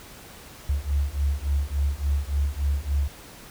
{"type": "beating tone pair", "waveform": "sine", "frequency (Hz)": [69.2, 72.7], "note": ["C#2", "D2"], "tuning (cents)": [-2, -17], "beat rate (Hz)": 3.5, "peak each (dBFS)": -25, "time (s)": [0.69, 3.08], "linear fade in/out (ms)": 5, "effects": ["pink hiss -45 dBFS RMS until 3.5 s"]}